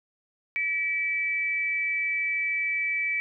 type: tone pair together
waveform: sine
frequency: 1939.9 / 2307 Hz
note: B6 / D7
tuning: -32 / -31 cents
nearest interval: minor third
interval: 301 cents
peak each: -33 / -25 dBFS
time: 0.56-3.2 s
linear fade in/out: 0 ms
effects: none